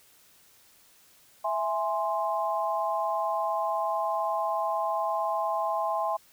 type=chord; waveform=sine; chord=E augmented; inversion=none; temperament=equal; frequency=659.3 / 830.6 / 1046.5 Hz; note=E5 / G#5 / B#5; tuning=0 / 0 / 0 cents; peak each=-30 dBFS; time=1.44-6.17 s; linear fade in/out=10 ms; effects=white hiss -59 dBFS RMS until 6.32 s